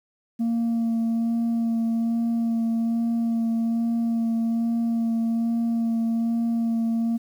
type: tone with vibrato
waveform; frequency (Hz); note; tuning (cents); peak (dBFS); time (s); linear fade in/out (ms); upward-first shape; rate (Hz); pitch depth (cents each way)
sine; 230; A#3; -23; -18; 0.39-7.18; 20; sine; 1.2; 14
effects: tanh soft clip ceiling -20 dBFS + 9-bit